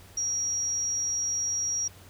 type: tone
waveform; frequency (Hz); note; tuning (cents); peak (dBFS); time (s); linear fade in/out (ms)
sine; 5680; F8; +28; -26; 0.17-1.88; 5
effects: added 92 Hz sine -51 dBFS peak until 2.09 s + pink hiss -53 dBFS RMS until 2.09 s